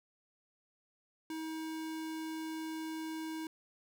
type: tone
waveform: square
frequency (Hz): 318.4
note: D#4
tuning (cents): +40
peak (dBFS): -39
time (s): 1.3-3.47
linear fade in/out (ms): 2
effects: none